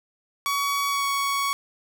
sawtooth tone with pitch glide, 1128 to 1117 Hz, C#6 to C#6, +30 to +13 cents, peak -19 dBFS, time 0.46-1.53 s, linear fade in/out 0 ms, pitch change -17 cents, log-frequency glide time 0.9-1.06 s, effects none

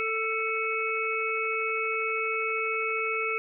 harmonic tone with a mistuned harmonic, 443.8 Hz, A4, 15 cents sharp, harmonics 1 / 3 / 5 / 6, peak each -32 / -32 / -31 / -32 dBFS, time 0-3.38 s, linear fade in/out 0 ms, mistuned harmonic 6, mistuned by -59 cents, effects none

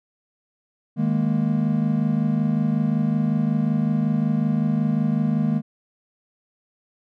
triangle chord, D# suspended fourth, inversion none, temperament equal, 155.56 / 207.7 / 233.1 Hz, D#3 / G#3 / A#3, 0 / 0 / 0 cents, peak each -21 dBFS, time 0.96-5.62 s, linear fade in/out 50 ms, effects none

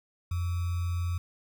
sine tone with sample-and-hold, 87.31 Hz, F2, in tune, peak -27 dBFS, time 0.31-1.18 s, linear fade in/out 5 ms, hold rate 1225 Hz, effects none

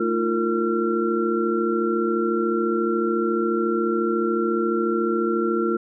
sine tone cluster, 222.8 / 314.1 / 348.2 / 460.7 / 1364 Hz, A3 / D#4 / F4 / A#4 / F6, +22 / +16 / -5 / -20 / -41 cents, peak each -26 / -31 / -22 / -27 / -28 dBFS, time 0-5.77 s, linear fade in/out 5 ms, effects none

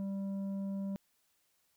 triangle tone with tanh clipping, 196 Hz, G3, in tune, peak -36 dBFS, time 0-0.96 s, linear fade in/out 0 ms, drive 11 dB, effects white hiss -75 dBFS RMS until 1.76 s

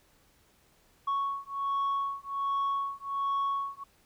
sine beating tone pair, 1108.7 / 1110 Hz, C#6 / C#6, 0 / +2 cents, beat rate 1.3 Hz, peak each -30 dBFS, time 1.07-3.84 s, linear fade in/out 10 ms, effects tanh soft clip ceiling -25 dBFS + pink hiss -65 dBFS RMS until 4.05 s

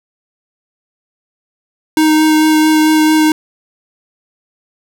square tone with vibrato, 311.1 Hz, D#4, in tune, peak -8 dBFS, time 1.97-3.32 s, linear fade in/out 2 ms, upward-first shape sine, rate 4.5 Hz, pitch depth 10 cents each way, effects none

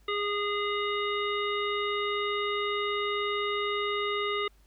harmonic tone, 411 Hz, G#4, 18 cents flat, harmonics 1 / 3 / 5 / 7 / 9, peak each -31 / -32 / -35 / -38 / -38 dBFS, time 0.08-4.48 s, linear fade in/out 5 ms, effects added 50 Hz sine -58 dBFS peak until 4.66 s + pink hiss -67 dBFS RMS until 4.66 s

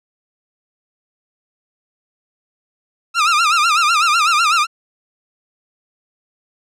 sawtooth tone with vibrato, 1286 Hz, E6, 43 cents flat, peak -8 dBFS, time 3.14-4.67 s, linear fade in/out 50 ms, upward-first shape sine, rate 8 Hz, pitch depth 140 cents each way, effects low-pass 7000 Hz 12 dB/octave

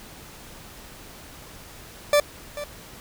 40% pulse tone with echo, 586 Hz, D5, 4 cents flat, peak -14 dBFS, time 2.13-2.2 s, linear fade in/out 2 ms, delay 440 ms, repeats 1, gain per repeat -15 dB, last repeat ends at 2.64 s, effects pink hiss -44 dBFS RMS until 3 s

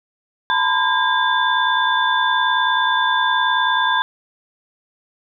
sine tone cluster, 885 / 955 / 1014 / 1615 / 3526 Hz, A5 / A#5 / B5 / G#6 / A7, +10 / +42 / +45 / -49 / +3 cents, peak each -24 / -25 / -19 / -19 / -23 dBFS, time 0.5-4.02 s, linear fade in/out 0 ms, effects none

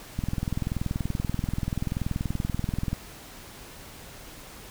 click train, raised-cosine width 5 ms, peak -15 dBFS, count 58, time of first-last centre 0.19-2.93 s, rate 20.8 Hz, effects pink hiss -45 dBFS RMS until 4.7 s

